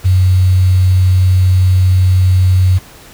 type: tone with quantisation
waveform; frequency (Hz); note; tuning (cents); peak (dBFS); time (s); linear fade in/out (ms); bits
sine; 92.5; F#2; 0; -6; 0.04-2.79; 20; 5
effects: pink hiss -38 dBFS RMS until 3.13 s